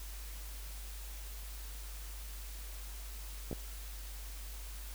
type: clicks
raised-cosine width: 2 ms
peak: -25 dBFS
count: 2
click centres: 3.513 / 3.529 s
effects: added 50 Hz sine -43 dBFS peak until 4.94 s + white hiss -51 dBFS RMS until 4.94 s